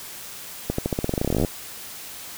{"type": "accelerating click train", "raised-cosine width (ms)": 2, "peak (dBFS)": -9, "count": 22, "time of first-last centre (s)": [0.7, 1.448], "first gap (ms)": 84, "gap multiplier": 0.9, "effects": ["white hiss -38 dBFS RMS until 2.37 s"]}